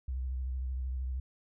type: tone with vibrato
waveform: sine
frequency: 64.2 Hz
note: C2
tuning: 32 cents flat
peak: -32 dBFS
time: 0.08-1.2 s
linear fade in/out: 5 ms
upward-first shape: triangle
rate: 13 Hz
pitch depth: 69 cents each way
effects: none